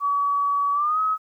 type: tone with pitch glide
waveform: sine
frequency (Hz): 1137 to 1276.2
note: C#6 to D#6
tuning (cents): +44 to +44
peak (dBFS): -19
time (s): 0-1.18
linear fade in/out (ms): 50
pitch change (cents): +200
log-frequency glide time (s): 0.73-1
effects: 10-bit